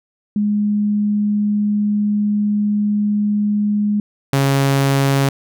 sine / sawtooth tone pair in turn, 207.7 / 137.59 Hz, G#3 / C#3, 0 / -13 cents, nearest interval perfect fifth, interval 713 cents, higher first, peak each -14 / -9 dBFS, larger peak second, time 0.36-4 / 4.33-5.29 s, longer first, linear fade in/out 2 ms, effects none

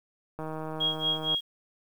click train, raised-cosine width 1 ms, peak -23 dBFS, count 151, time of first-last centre 0.39-1.345 s, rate 157 Hz
sine tone with tremolo, 3281 Hz, G#7, 22 cents flat, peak -23 dBFS, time 0.8-1.41 s, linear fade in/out 10 ms, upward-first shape sine, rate 4.3 Hz, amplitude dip 95%
effects 9-bit

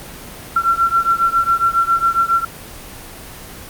sine beating tone pair, 1356 / 1363.3 Hz, E6 / F6, +49 / -42 cents, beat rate 7.3 Hz, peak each -15 / -16 dBFS, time 0.56-2.45 s, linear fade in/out 5 ms, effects pink hiss -34 dBFS RMS until 3.69 s + Opus 24 kbps

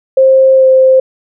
sine tone with pitch glide, 529 to 523.2 Hz, C5 to C5, +19 to 0 cents, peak -3 dBFS, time 0.17-1 s, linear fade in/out 5 ms, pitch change -19 cents, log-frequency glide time 0.55-0.67 s, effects none

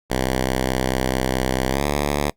5% pulse tone with pitch glide, 64.6 to 72.51 Hz, C2 to D2, -21 to -22 cents, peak -8 dBFS, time 0.1-2.3 s, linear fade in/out 5 ms, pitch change +199 cents, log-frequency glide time 1.68-1.85 s, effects noise-tail reverb RT60 0.1 s tail -22 dB re dry + Opus 48 kbps

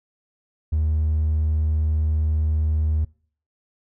triangle tone, 77.5 Hz, D#2, 6 cents flat, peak -15 dBFS, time 0.72-3.05 s, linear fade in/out 10 ms, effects noise-tail reverb RT60 0.5 s tail -26 dB re dry + tanh soft clip ceiling -13 dBFS

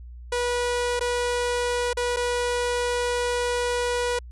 sawtooth tone with dropouts, 486.5 Hz, B4, 26 cents flat, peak -19 dBFS, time 0.32-4.19 s, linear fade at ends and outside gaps 5 ms, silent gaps 0.995-1.008 / 1.932-1.97 / 2.163-2.168 s, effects added 60 Hz sine -38 dBFS peak until 4.31 s + resampled to 24000 Hz

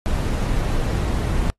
brown noise, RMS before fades -21 dBFS, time 0.06-1.5 s, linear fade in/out 0 ms, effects noise-tail reverb RT60 0.1 s tail -24 dB re dry + AAC 32 kbps

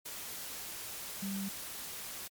sine tone in noise, 196 Hz, G3, in tune, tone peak -35 dBFS, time 1.22-1.49 s, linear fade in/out 10 ms, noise white, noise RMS -43 dBFS, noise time 0.05-2.28 s, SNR +5 dB, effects MP3 96 kbps

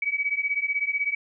sine beating tone pair, 2265 / 2281 Hz, C#7 / C#7, +37 / +49 cents, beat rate 16 Hz, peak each -27 / -26 dBFS, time 0.02-1.15 s, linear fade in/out 5 ms, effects none

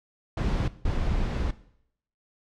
brown noise bursts at uneven times, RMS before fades -26 dBFS, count 2, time 0.37-0.68 / 0.85-1.51 s, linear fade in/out 5 ms, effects noise-tail reverb RT60 0.7 s tail -17 dB re dry + low-pass 5000 Hz 12 dB/octave

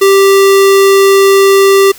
square tone, 392 Hz, G4, in tune, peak -4 dBFS, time 0.01-1.92 s, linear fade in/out 10 ms, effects white hiss -34 dBFS RMS until 1.98 s

